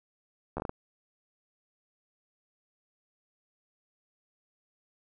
slowing click train, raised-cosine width 1 ms, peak -20 dBFS, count 6, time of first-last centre 0.57-0.694 s, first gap 12 ms, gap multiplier 1.37, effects none

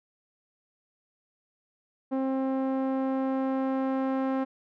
sawtooth tone with low-pass filter sweep, 265.4 Hz, C4, 25 cents sharp, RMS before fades -28 dBFS, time 2.11-4.45 s, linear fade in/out 20 ms, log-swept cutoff 760 to 1200 Hz, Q 0.84, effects none

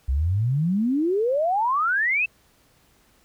sine exponential sweep, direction up, 61.74 to 2686 Hz, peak -19 dBFS, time 0.08-2.26 s, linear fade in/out 10 ms, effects pink hiss -60 dBFS RMS until 3.24 s

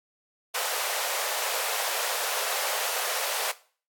pink high-pass noise, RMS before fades -29 dBFS, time 0.54-3.52 s, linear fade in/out 10 ms, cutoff 480 Hz, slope 48 dB/octave, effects noise-tail reverb RT60 0.4 s tail -17 dB re dry + AAC 64 kbps

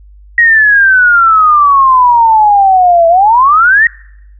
sine exponential two-way sweep, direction down then up, 1900 to 659.3 to 1900 Hz, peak -3 dBFS, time 0.38-3.87 s, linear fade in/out 2 ms, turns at 3.08 s, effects noise-tail reverb RT60 0.8 s tail -25 dB re dry + added 50 Hz sine -34 dBFS peak until 4.39 s

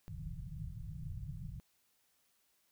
white low-pass noise, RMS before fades -44 dBFS, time 0.08-1.6 s, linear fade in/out 0 ms, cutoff 170 Hz, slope 96 dB/octave, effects white hiss -75 dBFS RMS until 2.71 s

